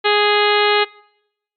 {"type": "harmonic tone", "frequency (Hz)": 415.3, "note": "G#4", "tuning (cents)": 0, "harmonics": [1, 2, 3, 4, 5, 6, 7, 8, 9, 10], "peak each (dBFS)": [-16, -19, -21, -22, -23, -24, -24, -25, -26, -26], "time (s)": [0.04, 0.85], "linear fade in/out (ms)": 20, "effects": ["noise-tail reverb RT60 0.8 s tail -24 dB re dry", "MP3 48 kbps"]}